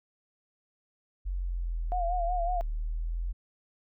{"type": "linear two-way sweep", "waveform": "sine", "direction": "down then up", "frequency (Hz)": [46.25, 35.61, 43.93], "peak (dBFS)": -29, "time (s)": [1.25, 3.33], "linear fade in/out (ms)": 20, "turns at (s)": 2.47}
{"type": "tone with vibrato", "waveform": "sine", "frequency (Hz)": 703, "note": "F5", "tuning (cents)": 11, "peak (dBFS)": -28, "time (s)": [1.92, 2.61], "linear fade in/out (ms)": 0, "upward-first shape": "sine", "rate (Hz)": 5.4, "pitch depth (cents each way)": 65}
{"effects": []}